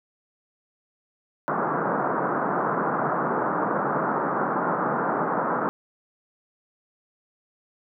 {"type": "band-pass noise", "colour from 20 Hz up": "white", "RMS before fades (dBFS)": -25, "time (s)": [1.48, 5.69], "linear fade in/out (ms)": 0, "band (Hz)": [140, 1400], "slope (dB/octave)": 48, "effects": []}